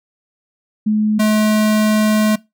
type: tone pair in turn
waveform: sine / square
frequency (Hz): 213.4 / 214.3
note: G#3 / A3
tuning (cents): +47 / -45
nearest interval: unison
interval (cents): 8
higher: second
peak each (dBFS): -12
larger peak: neither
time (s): 0.86-1.19 / 1.19-2.36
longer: second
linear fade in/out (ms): 10
effects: noise-tail reverb RT60 0.2 s tail -21 dB re dry